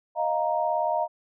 sine chord, Eb suspended second, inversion none, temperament just, 622.3 / 700 / 933.4 Hz, Eb5 / F5 / Bb5, 0 / +4 / +2 cents, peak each -27 dBFS, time 0.15-1.08 s, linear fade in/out 50 ms, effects none

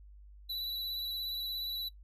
square tone with vibrato, 3951 Hz, B7, in tune, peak -36 dBFS, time 0.49-1.89 s, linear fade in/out 10 ms, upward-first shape sine, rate 17 Hz, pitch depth 23 cents each way, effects noise-tail reverb RT60 0.1 s tail -18 dB re dry + added 50 Hz sine -51 dBFS peak until 2.03 s

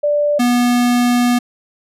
sine / square tone pair in turn, 587.3 / 243.5 Hz, D5 / B3, 0 / -24 cents, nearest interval octave + minor third, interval 1524 cents, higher first, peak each -12 dBFS, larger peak neither, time 0.03-0.39 / 0.39-1.39 s, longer second, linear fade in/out 10 ms, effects resampled to 32000 Hz

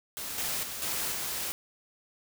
white noise with level steps, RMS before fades -37 / -32 / -38 / -32 / -34 dBFS, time 0.17-1.52 s, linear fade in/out 0 ms, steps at 0.38 / 0.63 / 0.82 / 1.12 s, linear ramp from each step 2 ms, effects none

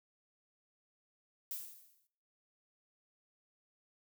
violet noise with exponential decay, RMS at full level -39 dBFS, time 1.51-2.07 s, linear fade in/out 1 ms, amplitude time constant 120 ms, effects noise-tail reverb RT60 0.7 s tail -21 dB re dry

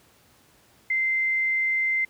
sine tone, 2080 Hz, C7, 11 cents flat, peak -21 dBFS, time 0.9-2.05 s, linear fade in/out 5 ms, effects pink hiss -58 dBFS RMS until 2.09 s + high-pass 80 Hz 12 dB/octave

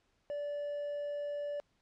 triangle tone with hard clipping, 581 Hz, D5, 19 cents flat, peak -36 dBFS, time 0.3-1.6 s, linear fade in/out 0 ms, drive 5 dB, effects pink hiss -75 dBFS RMS until 1.81 s + low-pass 6000 Hz 12 dB/octave

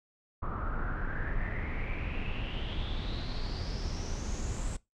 brown noise with low-pass filter sweep, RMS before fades -34 dBFS, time 0.42-4.77 s, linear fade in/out 10 ms, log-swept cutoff 1200 to 7900 Hz, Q 7.5, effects noise-tail reverb RT60 0.2 s tail -20 dB re dry

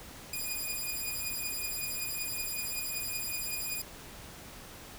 5% pulse beating tone pair, 2457 / 2462.3 Hz, D#7 / D#7, -22 / -19 cents, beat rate 5.3 Hz, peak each -27 dBFS, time 0.33-3.82 s, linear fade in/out 5 ms, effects pink hiss -48 dBFS RMS until 4.98 s

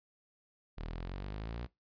sawtooth exponential sweep, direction up, 37.97 to 61.74 Hz, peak -35 dBFS, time 0.77-1.67 s, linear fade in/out 20 ms, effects noise-tail reverb RT60 0.2 s tail -21 dB re dry + resampled to 11025 Hz

